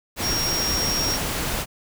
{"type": "tone in noise", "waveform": "sine", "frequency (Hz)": 5588, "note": "F8", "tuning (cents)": 0, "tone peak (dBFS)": -23, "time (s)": [0.21, 1.19], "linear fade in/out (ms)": 50, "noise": "pink", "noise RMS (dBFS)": -26, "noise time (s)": [0.16, 1.66], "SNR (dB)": 0, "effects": []}